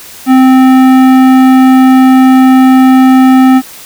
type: tone with tanh clipping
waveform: sine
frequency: 260.3 Hz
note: C4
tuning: 9 cents flat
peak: -3 dBFS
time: 0.26-3.62 s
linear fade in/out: 50 ms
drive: 16 dB
effects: white hiss -30 dBFS RMS until 3.85 s